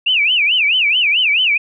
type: tone with vibrato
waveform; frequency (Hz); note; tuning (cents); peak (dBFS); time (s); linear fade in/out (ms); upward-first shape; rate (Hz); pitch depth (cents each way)
sine; 2637; E7; 0; -11; 0.06-1.58; 10; sine; 4.6; 260
effects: none